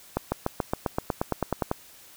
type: accelerating click train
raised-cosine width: 1 ms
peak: -10 dBFS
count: 14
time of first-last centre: 0.17-1.714 s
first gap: 150 ms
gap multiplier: 0.96
effects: white hiss -51 dBFS RMS until 2.16 s